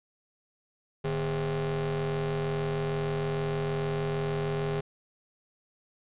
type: ring-modulated tone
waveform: 40% pulse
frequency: 128.9 Hz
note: C3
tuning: 26 cents flat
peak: -24 dBFS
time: 1.04-4.81 s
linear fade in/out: 10 ms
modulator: 279 Hz
effects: resampled to 8000 Hz + 11-bit